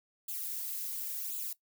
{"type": "noise with flanger", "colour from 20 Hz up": "violet", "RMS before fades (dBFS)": -38, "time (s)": [0.28, 1.53], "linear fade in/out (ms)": 5, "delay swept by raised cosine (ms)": [0.26, 3.86], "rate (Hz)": 0.93, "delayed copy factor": 1, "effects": ["noise-tail reverb RT60 0.1 s tail -17 dB re dry"]}